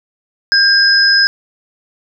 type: tone pair together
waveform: sine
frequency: 1602 / 5081 Hz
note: G6 / D#8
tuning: +37 / +35 cents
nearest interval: octave + minor sixth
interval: 1998 cents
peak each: -10 dBFS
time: 0.52-1.27 s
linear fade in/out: 0 ms
effects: none